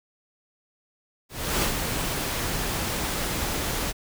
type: noise with ADSR envelope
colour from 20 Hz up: pink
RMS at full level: -23 dBFS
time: 1.29-3.93 s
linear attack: 330 ms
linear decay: 110 ms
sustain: -5 dB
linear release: 34 ms
effects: none